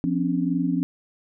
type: tone cluster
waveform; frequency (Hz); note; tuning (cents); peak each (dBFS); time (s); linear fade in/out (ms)
sine; 173.6 / 259.8 / 282.7; F3 / C4 / C#4; -10 / -12 / +34; -25; 0.04-0.83; 0
effects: none